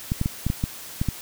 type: clicks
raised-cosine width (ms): 5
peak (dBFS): -10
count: 8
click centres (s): 0.119 / 0.214 / 0.259 / 0.466 / 0.501 / 0.639 / 1.015 / 1.087
effects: white hiss -39 dBFS RMS until 1.21 s